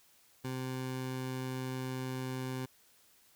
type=tone; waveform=20% pulse; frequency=129.5 Hz; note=C3; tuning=17 cents flat; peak=-31 dBFS; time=0.44-2.66 s; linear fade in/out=10 ms; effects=white hiss -65 dBFS RMS until 3.35 s